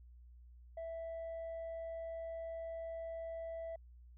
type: tone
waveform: sine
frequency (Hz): 659.3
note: E5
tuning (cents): 0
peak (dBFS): -39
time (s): 0.77-3.76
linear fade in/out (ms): 5
effects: tanh soft clip ceiling -40 dBFS + added 60 Hz sine -55 dBFS peak until 4.17 s